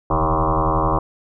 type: tone with frequency modulation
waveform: sine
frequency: 554.4 Hz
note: C#5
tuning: in tune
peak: -15 dBFS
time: 0.1-0.99 s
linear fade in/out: 5 ms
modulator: 80 Hz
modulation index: 7.6
effects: none